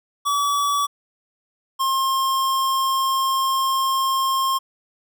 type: tone pair in turn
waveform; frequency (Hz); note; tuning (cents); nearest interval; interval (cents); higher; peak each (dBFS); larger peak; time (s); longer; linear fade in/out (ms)
square; 1143 / 1066.5; D6 / C6; -47 / +33; minor second; 120; first; -19; neither; 0.25-0.87 / 1.79-4.59; second; 20
effects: none